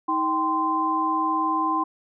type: tone cluster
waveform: sine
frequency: 317.5 / 782 / 1037 Hz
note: D#4 / G5 / C6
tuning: +35 / -4 / -16 cents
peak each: -27 / -29 / -22 dBFS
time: 0.08-1.84 s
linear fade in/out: 10 ms
effects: none